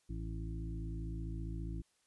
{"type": "harmonic tone with a mistuned harmonic", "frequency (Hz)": 55, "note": "A1", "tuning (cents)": 0, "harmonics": [1, 2, 3, 5, 6], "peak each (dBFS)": [-40, -45, -46, -51, -50], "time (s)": [0.09, 1.82], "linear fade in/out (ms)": 10, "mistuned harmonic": 1, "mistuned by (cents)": 20, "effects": ["white hiss -75 dBFS RMS until 2.06 s", "resampled to 24000 Hz"]}